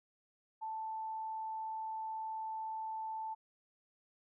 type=tone; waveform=sine; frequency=881 Hz; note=A5; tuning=2 cents sharp; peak=-38 dBFS; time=0.61-3.35 s; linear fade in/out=20 ms; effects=none